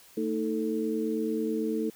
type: tone cluster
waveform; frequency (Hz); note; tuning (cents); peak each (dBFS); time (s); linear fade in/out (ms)
sine; 225.2 / 314.3 / 441.1; A3 / D#4 / A4; +40 / +18 / +4; -31; 0.17-1.9; 5
effects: white hiss -55 dBFS RMS until 1.95 s